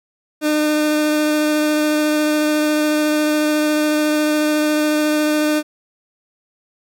30% pulse tone with vibrato, 303.1 Hz, D#4, 45 cents flat, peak -12 dBFS, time 0.41-5.63 s, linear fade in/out 50 ms, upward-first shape sine, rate 14 Hz, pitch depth 9 cents each way, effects none

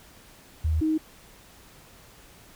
sine tone pair in turn, 78.8 / 314 Hz, D#2 / D#4, +23 / +16 cents, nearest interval 2 octaves, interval 2393 cents, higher second, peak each -21 dBFS, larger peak neither, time 0.64-0.81 / 0.81-0.98 s, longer neither, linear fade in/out 10 ms, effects pink hiss -52 dBFS RMS until 2.55 s

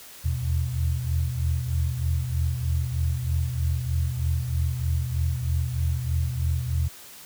sine tone cluster, 78.7 / 81.9 / 124.1 Hz, D#2 / E2 / B2, +20 / -11 / +9 cents, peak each -27 dBFS, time 0.24-6.89 s, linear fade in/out 20 ms, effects white hiss -45 dBFS RMS until 7.25 s

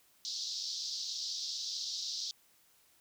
white band-pass noise, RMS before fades -39 dBFS, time 0.25-2.31 s, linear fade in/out 0 ms, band 3800 to 5700 Hz, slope 48 dB/octave, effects white hiss -67 dBFS RMS until 3 s

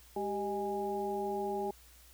harmonic tone with a mistuned harmonic, 205.7 Hz, G#3, 16 cents flat, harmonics 1 / 2 / 3 / 4, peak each -42 / -35 / -44 / -37 dBFS, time 0.16-1.71 s, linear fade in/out 5 ms, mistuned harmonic 2, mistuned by -82 cents, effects added 60 Hz sine -59 dBFS peak until 2.13 s + white hiss -60 dBFS RMS until 2.13 s

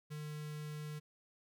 square tone with notch filter, 150.8 Hz, D3, 46 cents sharp, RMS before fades -44 dBFS, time 0.1-1 s, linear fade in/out 20 ms, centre 700 Hz, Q 1.2, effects none

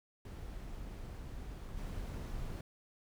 brown noise with level steps, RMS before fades -45 / -41 dBFS, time 0.25-2.61 s, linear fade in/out 2 ms, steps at 1.77 s, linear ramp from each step 5 ms, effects none

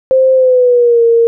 sine tone with pitch glide, 523.3 to 463.5 Hz, C5 to A#4, 0 to -10 cents, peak -5 dBFS, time 0.11-1.27 s, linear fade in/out 0 ms, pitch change -210 cents, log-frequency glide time 0.34-1.03 s, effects none

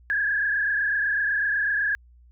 sine tone with frequency modulation, 1661.2 Hz, G#6, in tune, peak -21 dBFS, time 0.1-1.95 s, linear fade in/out 0 ms, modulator 28 Hz, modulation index 2.3, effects added 60 Hz sine -50 dBFS peak until 2.31 s

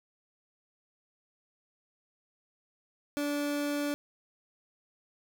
30% pulse tone, 290 Hz, D4, 22 cents flat, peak -27 dBFS, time 3.17-3.94 s, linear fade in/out 0 ms, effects none

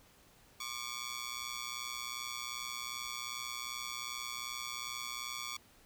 10% pulse ring-modulated tone, 1136 Hz, C#6, 42 cents sharp, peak -28 dBFS, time 0.6-5.57 s, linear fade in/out 5 ms, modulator 61.3 Hz, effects pink hiss -63 dBFS RMS until 5.85 s

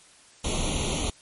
pink noise with comb filter, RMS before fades -27 dBFS, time 0.44-1.1 s, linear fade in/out 5 ms, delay 0.3 ms, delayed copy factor +1, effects white hiss -54 dBFS RMS until 1.21 s + MP3 48 kbps

